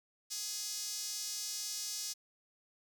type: tone with high-pass filter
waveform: sawtooth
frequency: 418 Hz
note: G#4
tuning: 11 cents sharp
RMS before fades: -40 dBFS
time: 0.3-2.14 s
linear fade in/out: 20 ms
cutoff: 5500 Hz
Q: 2.5
effects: 11-bit